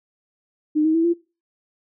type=tone with pitch steps; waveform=sine; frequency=304.4 / 316.4 / 328.9 / 341.9 Hz; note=D#4 / D#4 / E4 / F4; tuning=-38 / +29 / -4 / -37 cents; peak=-15 dBFS; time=0.75-1.138 s; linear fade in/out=20 ms; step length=97 ms; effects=noise-tail reverb RT60 0.3 s tail -20 dB re dry